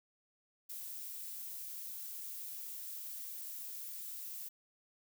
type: noise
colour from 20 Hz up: violet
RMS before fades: -45 dBFS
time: 0.69-4.49 s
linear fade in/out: 10 ms
effects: none